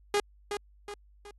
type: tone with echo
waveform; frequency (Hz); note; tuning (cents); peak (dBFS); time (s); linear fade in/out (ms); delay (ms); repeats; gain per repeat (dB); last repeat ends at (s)
sawtooth; 410; G#4; -22; -20; 0.14-0.2; 2; 370; 3; -7; 1.31
effects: added 50 Hz sine -56 dBFS peak until 1.38 s + AAC 32 kbps